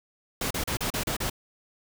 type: noise bursts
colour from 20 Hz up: pink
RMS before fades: -29 dBFS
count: 7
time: 0.41-1.299 s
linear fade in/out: 5 ms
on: 97 ms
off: 35 ms
effects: none

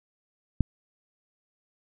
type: click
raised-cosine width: 5 ms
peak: -9 dBFS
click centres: 0.607 s
effects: none

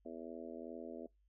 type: harmonic tone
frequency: 82.41 Hz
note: E2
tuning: in tune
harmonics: 3 / 4 / 5 / 6 / 7 / 8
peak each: -50 / -51 / -52 / -54 / -53 / -53 dBFS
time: 0.05-1.07 s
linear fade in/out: 10 ms
effects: noise-tail reverb RT60 0.2 s tail -26 dB re dry + added 50 Hz sine -70 dBFS peak until 1.28 s

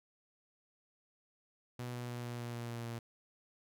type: tone with pitch steps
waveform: sawtooth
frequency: 122.7 / 121.85 / 121.01 / 120.17 / 119.34 / 118.52 / 117.7 / 116.89 Hz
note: B2 / B2 / B2 / B2 / A#2 / A#2 / A#2 / A#2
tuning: -11 / -23 / -35 / -47 / +41 / +29 / +17 / +5 cents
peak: -36 dBFS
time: 1.79-2.99 s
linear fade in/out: 5 ms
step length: 150 ms
effects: none

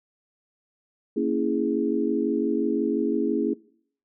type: chord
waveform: sine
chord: A# half-diminished seventh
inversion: none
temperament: equal with one note detuned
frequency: 231.3 / 277.2 / 329.6 / 415.3 Hz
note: A#3 / C#4 / E4 / G#4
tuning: -13 / 0 / 0 / 0 cents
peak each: -27 dBFS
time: 1.16-3.54 s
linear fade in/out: 10 ms
effects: noise-tail reverb RT60 0.6 s tail -22 dB re dry

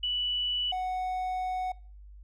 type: tone pair in turn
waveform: sine / triangle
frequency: 2960 / 740 Hz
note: F#7 / F#5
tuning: 0 / 0 cents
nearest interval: 2 octaves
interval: 2400 cents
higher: first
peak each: -27 dBFS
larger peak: neither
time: 0.03-0.72 / 0.72-1.72 s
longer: second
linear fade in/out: 5 ms
effects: noise-tail reverb RT60 0.5 s tail -24 dB re dry + added 50 Hz sine -46 dBFS peak until 2.23 s

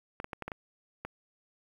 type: clicks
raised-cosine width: 0.5 ms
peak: -22 dBFS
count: 7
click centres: 0.201 / 0.244 / 0.332 / 0.423 / 0.48 / 0.518 / 1.05 s
effects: 9-bit

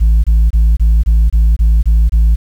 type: tone bursts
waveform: sine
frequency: 55 Hz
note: A1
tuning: in tune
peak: -3 dBFS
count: 9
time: 0-2.36 s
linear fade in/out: 20 ms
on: 240 ms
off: 25 ms
effects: tanh soft clip ceiling -5 dBFS + 7-bit

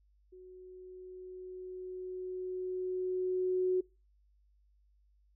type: tone with level ramp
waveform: sine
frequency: 368.5 Hz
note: F#4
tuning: 7 cents flat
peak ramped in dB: -50 to -26 dBFS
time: 0.32-3.81 s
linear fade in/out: 10 ms
effects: noise-tail reverb RT60 0.3 s tail -25 dB re dry + added 50 Hz sine -65 dBFS peak until 5.35 s

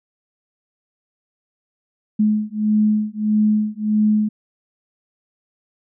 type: beating tone pair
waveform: sine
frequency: 212.1 / 213.7 Hz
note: G#3 / G#3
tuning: +37 / +50 cents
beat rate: 1.6 Hz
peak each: -18 dBFS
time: 2.19-4.29 s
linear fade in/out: 10 ms
effects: none

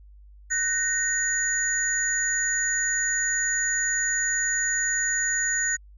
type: tone cluster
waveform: sine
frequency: 1508 / 1859 / 6750 Hz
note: F#6 / A#6 / G#8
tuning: +32 / -5 / +27 cents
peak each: -31 / -26 / -25 dBFS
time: 0.5-5.77 s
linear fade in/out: 20 ms
effects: added 50 Hz sine -46 dBFS peak until 5.97 s

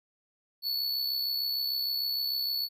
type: tone with amplitude modulation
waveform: square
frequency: 4435 Hz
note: C#8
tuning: in tune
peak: -27 dBFS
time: 0.62-2.69 s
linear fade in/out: 50 ms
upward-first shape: sine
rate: 66.6 Hz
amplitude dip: 45%
effects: none

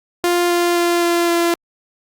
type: tone with pitch steps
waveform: sawtooth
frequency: 350 / 347.8 / 345.6 / 343.4 / 341.2 Hz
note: F4 / F4 / F4 / F4 / F4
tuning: +4 / -7 / -18 / -29 / -40 cents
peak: -10 dBFS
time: 0.24-1.54 s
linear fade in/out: 0 ms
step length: 260 ms
effects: Opus 48 kbps

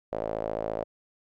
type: tone with band-pass filter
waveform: sawtooth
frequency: 54.5 Hz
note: A1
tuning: 16 cents flat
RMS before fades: -32 dBFS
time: 0.12-0.84 s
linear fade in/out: 10 ms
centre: 580 Hz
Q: 4.3
effects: none

